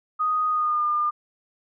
sine tone with pitch glide, 1244.5 to 1205.6 Hz, D#6 to D6, 0 to +45 cents, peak -20 dBFS, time 0.19-1.11 s, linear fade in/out 20 ms, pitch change -55 cents, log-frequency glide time 0.49-0.85 s, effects none

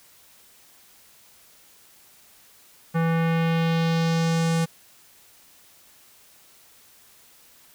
square tone with low-pass filter sweep, 164.81 Hz, E3, in tune, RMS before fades -22 dBFS, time 2.94-4.66 s, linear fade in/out 20 ms, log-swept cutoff 1600 to 9500 Hz, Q 1.4, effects white hiss -54 dBFS RMS until 7.74 s

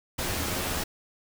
pink noise with comb filter, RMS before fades -30 dBFS, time 0.18-0.84 s, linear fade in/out 10 ms, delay 11 ms, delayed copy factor +0.5, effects none

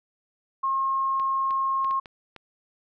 sine tone, 1075 Hz, C6, 47 cents sharp, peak -22 dBFS, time 0.63-2 s, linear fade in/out 10 ms
clicks, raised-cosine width 0.3 ms, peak -26 dBFS, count 6, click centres 1.198 / 1.508 / 1.846 / 1.91 / 2.058 / 2.363 s
effects none

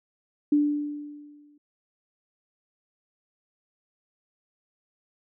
sine tone with exponential decay, 293.7 Hz, D4, in tune, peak -16 dBFS, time 0.52-1.58 s, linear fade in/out 5 ms, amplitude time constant 230 ms, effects none

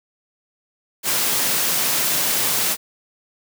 white high-pass noise, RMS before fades -20 dBFS, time 1.03-2.77 s, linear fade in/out 50 ms, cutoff 110 Hz, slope 96 dB/octave, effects none

